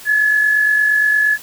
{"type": "tone with amplitude modulation", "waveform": "sine", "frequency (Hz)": 1707, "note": "G#6", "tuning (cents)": 47, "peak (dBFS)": -9, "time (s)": [0.05, 1.38], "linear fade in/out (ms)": 50, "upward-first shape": "sine", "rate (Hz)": 48.6, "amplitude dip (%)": 45, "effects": ["white hiss -37 dBFS RMS until 1.42 s"]}